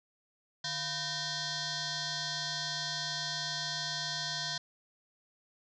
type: tone with frequency modulation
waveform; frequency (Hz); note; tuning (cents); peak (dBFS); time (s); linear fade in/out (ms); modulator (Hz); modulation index
sine; 151.2; D#3; -49; -33; 0.64-4.58; 5; 843; 6.3
effects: none